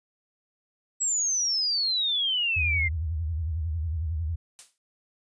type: exponential sweep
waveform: sine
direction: down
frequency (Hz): 7800 to 2062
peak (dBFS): -23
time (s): 1-2.89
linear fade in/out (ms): 20
type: tone with vibrato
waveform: sine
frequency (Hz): 80.3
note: E2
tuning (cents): -45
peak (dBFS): -26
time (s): 2.56-4.36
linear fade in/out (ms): 10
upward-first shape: sine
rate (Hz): 11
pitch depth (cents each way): 140
type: noise with exponential decay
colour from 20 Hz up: blue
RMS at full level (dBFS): -38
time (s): 4.59-4.78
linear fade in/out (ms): 0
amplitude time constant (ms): 40
effects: resampled to 22050 Hz